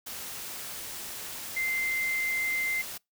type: tone in noise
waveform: sine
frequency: 2083 Hz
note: C7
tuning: 8 cents flat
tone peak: -27 dBFS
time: 1.56-2.82 s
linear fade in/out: 10 ms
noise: white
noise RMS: -39 dBFS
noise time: 0.06-2.98 s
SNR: +9 dB
effects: noise-tail reverb RT60 0.2 s tail -26 dB re dry